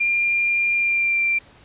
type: tone with pitch glide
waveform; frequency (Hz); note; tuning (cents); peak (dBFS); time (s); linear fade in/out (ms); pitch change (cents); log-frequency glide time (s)
sine; 2396 to 2362; D7 to D7; +34 to +9; -17; 0-1.39; 10; -25; 0.76-1.21
effects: pink hiss -50 dBFS RMS until 1.64 s + resampled to 8000 Hz